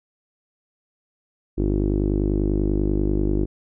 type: tone with low-pass filter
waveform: sawtooth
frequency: 50.2 Hz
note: G1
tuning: 42 cents sharp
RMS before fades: -21 dBFS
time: 1.57-3.46 s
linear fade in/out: 20 ms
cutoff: 340 Hz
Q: 5.3
effects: none